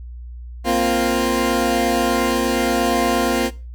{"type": "chord", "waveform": "20% pulse", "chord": "Bb suspended second", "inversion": "none", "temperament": "equal", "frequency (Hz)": [233.1, 261.6, 349.2], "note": ["Bb3", "C4", "F4"], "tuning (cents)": [0, 0, 0], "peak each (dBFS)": -16, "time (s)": [0.64, 3.51], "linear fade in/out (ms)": 50, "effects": ["noise-tail reverb RT60 0.3 s tail -18 dB re dry", "added 60 Hz sine -31 dBFS peak until 3.74 s"]}